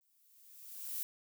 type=noise with exponential growth; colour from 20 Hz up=violet; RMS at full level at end=-37 dBFS; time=0.01-1.03 s; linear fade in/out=0 ms; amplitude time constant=220 ms; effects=none